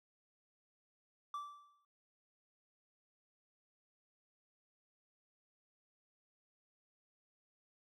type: tone with exponential decay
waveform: triangle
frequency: 1165 Hz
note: D6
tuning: 14 cents flat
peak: -36 dBFS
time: 1.34-1.85 s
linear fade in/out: 2 ms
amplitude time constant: 110 ms
effects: none

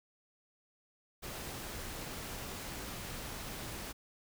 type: noise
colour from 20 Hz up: pink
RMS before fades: -43 dBFS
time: 1.22-3.93 s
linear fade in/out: 20 ms
effects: none

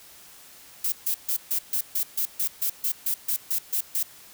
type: noise bursts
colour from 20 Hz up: violet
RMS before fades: -25 dBFS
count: 15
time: 0.84-4.03 s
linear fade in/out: 5 ms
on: 82 ms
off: 140 ms
effects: white hiss -49 dBFS RMS until 4.33 s

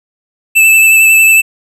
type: tone with vibrato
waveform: square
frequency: 2637 Hz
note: E7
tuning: in tune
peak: -4 dBFS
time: 0.55-1.42 s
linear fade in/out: 20 ms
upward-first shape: sine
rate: 11 Hz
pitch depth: 18 cents each way
effects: none

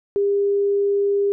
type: tone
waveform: sine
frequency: 402 Hz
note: G4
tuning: 44 cents sharp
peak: -16 dBFS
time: 0.16-1.32 s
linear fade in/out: 0 ms
effects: none

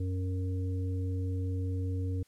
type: harmonic tone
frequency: 92.5 Hz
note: F#2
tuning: in tune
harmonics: 1 / 3 / 5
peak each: -30 / -40 / -44 dBFS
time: 0-2.23 s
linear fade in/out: 5 ms
effects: white hiss -68 dBFS RMS until 2.27 s + low-pass 11000 Hz 12 dB/octave

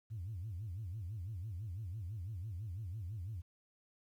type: tone with vibrato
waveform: sine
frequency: 98 Hz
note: G2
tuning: in tune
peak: -39 dBFS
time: 0.1-3.42 s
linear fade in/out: 20 ms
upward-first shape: sine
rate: 6 Hz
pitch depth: 270 cents each way
effects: tanh soft clip ceiling -36 dBFS + 12-bit

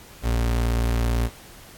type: tone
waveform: 35% pulse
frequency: 58.27 Hz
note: A#1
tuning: in tune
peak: -18 dBFS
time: 0.22-1.3 s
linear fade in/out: 50 ms
effects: pink hiss -46 dBFS RMS until 1.77 s + AAC 64 kbps

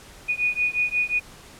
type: beating tone pair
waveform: sine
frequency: 2464 / 2469.6 Hz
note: D#7 / D#7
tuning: -17 / -14 cents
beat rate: 5.6 Hz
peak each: -24 dBFS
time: 0.28-1.2 s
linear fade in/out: 20 ms
effects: pink hiss -46 dBFS RMS until 1.59 s + low-pass 11000 Hz 12 dB/octave

